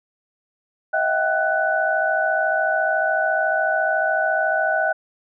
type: tone cluster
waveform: sine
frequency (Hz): 637 / 691 / 769 / 1489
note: D#5 / F5 / G5 / F#6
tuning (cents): +41 / -19 / -33 / +11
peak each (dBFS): -22 / -28 / -24 / -21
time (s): 0.93-4.93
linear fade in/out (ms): 10
effects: none